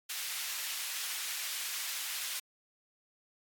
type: high-pass noise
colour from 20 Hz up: pink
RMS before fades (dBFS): -38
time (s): 0.09-2.4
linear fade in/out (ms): 10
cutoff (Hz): 2200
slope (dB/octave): 12
effects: AAC 64 kbps